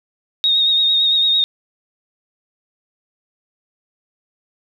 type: tone with vibrato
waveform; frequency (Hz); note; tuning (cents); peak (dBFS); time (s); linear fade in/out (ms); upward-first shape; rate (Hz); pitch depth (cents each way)
sine; 3729; A#7; 0; -12; 0.44-1.44; 0; sine; 8.9; 30
effects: 8-bit